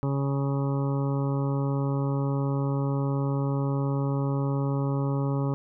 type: harmonic tone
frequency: 138.59 Hz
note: C#3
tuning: in tune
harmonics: 1 / 2 / 3 / 4 / 6 / 7 / 8 / 9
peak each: -25 / -31 / -35 / -37 / -41 / -42 / -43 / -44 dBFS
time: 0.03-5.54 s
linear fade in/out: 0 ms
effects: none